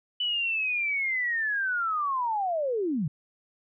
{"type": "linear sweep", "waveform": "sine", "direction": "down", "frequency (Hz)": [2989, 132.7], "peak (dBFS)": -25, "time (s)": [0.2, 3.08], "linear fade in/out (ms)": 5, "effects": []}